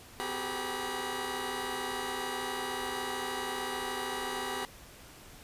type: tone cluster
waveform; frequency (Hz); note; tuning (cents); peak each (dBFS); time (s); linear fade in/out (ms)
15% pulse; 254.1 / 377.2 / 397.3 / 430.7 / 965; B3 / F#4 / G4 / A4 / B5; +49 / +33 / +23 / -37 / -40; -36 / -36 / -32 / -37 / -32; 0.2-4.65; 0
effects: pink hiss -52 dBFS RMS until 5.43 s + resampled to 32000 Hz